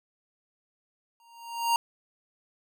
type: tone with exponential growth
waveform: square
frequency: 932.3 Hz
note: A#5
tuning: in tune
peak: -20 dBFS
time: 1.2-1.76 s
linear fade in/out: 1 ms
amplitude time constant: 120 ms
effects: none